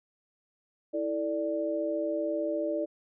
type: tone cluster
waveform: sine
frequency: 325.9 / 440.6 / 588 Hz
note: E4 / A4 / D5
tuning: -20 / +2 / +2 cents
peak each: -32 / -37 / -30 dBFS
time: 0.93-2.86 s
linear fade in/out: 20 ms
effects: none